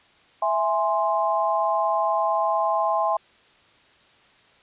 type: chord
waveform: sine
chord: E augmented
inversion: none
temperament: equal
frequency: 659.3 / 830.6 / 1046.5 Hz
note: E5 / G#5 / B#5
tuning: 0 / 0 / 0 cents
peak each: -24 dBFS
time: 0.42-3.17 s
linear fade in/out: 5 ms
effects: white hiss -56 dBFS RMS until 4.62 s + resampled to 8000 Hz